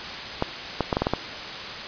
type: clicks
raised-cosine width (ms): 1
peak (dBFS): -7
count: 7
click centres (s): 0.424 / 0.807 / 0.928 / 0.969 / 1.02 / 1.069 / 1.136
effects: white hiss -33 dBFS RMS until 1.87 s + resampled to 11025 Hz